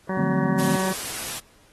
harmonic tone, 188.8 Hz, F#3, 35 cents sharp, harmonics 1 / 2 / 3 / 4 / 5 / 6 / 8 / 9 / 10, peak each -27 / -31 / -32 / -37 / -34 / -36 / -40 / -39 / -41 dBFS, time 0.09-0.93 s, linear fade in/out 5 ms
sine chord, D minor seventh, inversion none, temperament equal, 146.83 / 174.61 / 220 / 261.6 Hz, D3 / F3 / A3 / C4, 0 / 0 / 0 / 0 cents, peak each -27 dBFS, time 0.17-0.76 s, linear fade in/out 5 ms
white noise, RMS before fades -31 dBFS, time 0.58-1.4 s, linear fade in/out 20 ms
effects pink hiss -57 dBFS RMS until 1.72 s + AAC 32 kbps

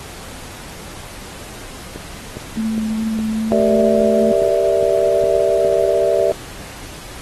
click train, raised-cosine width 2 ms, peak -16 dBFS, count 10, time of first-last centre 1.96-5.649 s, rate 2.44 Hz
sine tone with vibrato, 220 Hz, A3, in tune, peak -17 dBFS, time 2.57-4.32 s, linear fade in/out 2 ms, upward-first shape sine, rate 2.5 Hz, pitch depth 10 cents each way
sine chord, E half-diminished seventh, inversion first, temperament equal, 392 / 466.2 / 587.3 / 659.3 Hz, G4 / Bb4 / D5 / E5, 0 / 0 / 0 / 0 cents, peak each -19 / -20 / -17 / -17 dBFS, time 3.52-6.32 s, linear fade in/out 0 ms
effects pink hiss -35 dBFS RMS until 7.21 s + AAC 32 kbps

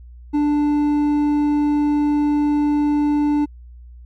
triangle tone with hard clipping, 294.3 Hz, D4, 4 cents sharp, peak -16 dBFS, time 0.33-3.46 s, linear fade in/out 20 ms, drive 9 dB, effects added 60 Hz sine -37 dBFS peak until 4.05 s + MP3 64 kbps

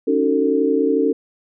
sine chord, D# half-diminished seventh, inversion third, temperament just, 280 / 311.1 / 373.4 / 448 Hz, C#4 / D#4 / F#4 / A4, +18 / 0 / +16 / +31 cents, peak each -19 / -22 / -23 / -18 dBFS, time 0.07-1.13 s, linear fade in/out 10 ms, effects none

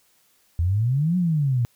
sine exponential two-way sweep, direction up then down, 80.6 to 185 to 115.9 Hz, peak -18 dBFS, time 0.59-1.65 s, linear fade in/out 0 ms, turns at 1.17 s, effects white hiss -62 dBFS RMS until 1.75 s

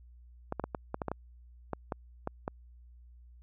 clicks, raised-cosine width 1 ms, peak -19 dBFS, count 12, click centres 0.524 / 0.597 / 0.64 / 0.748 / 0.944 / 1.018 / 1.083 / 1.116 / 1.733 / 1.922 / 2.274 / 2.479 s, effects added 60 Hz sine -52 dBFS peak until 3.42 s

